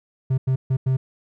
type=tone bursts at uneven times; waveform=triangle; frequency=130.9 Hz; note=C3; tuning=1 cent sharp; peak=-15 dBFS; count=4; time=0.3-0.38 / 0.47-0.56 / 0.7-0.77 / 0.86-0.97 s; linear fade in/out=10 ms; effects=none